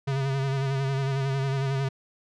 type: tone with vibrato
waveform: square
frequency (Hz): 136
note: C#3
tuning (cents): -33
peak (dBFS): -25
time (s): 0.07-1.89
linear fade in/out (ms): 10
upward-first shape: sine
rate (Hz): 11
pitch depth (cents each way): 38
effects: low-pass 5000 Hz 12 dB/octave